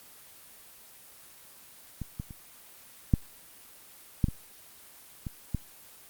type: clicks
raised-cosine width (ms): 5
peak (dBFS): -22 / -22 / -30 / -8 / -10 / -19 / -22 / -16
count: 8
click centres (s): 2.017 / 2.199 / 2.308 / 3.138 / 4.242 / 4.285 / 5.268 / 5.547
effects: white hiss -52 dBFS RMS until 6.09 s + Opus 24 kbps